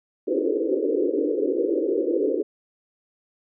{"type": "band-pass noise", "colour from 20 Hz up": "white", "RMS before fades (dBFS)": -23, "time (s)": [0.27, 2.43], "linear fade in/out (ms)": 10, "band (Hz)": [280, 520], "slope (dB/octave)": 96, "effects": []}